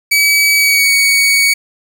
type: tone with pitch glide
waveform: sawtooth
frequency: 2282 to 2242 Hz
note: C#7 to C#7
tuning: +50 to +19 cents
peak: -5 dBFS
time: 0.11-1.54 s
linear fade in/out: 10 ms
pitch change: -31 cents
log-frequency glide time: 0.55-0.89 s
effects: 7-bit